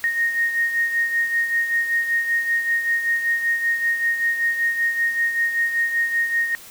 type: beating tone pair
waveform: sine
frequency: 1857 / 1862.2 Hz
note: A#6 / A#6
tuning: -7 / -2 cents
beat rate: 5.2 Hz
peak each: -19 / -27 dBFS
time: 0.04-6.55 s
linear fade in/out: 0 ms
effects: white hiss -42 dBFS RMS until 6.7 s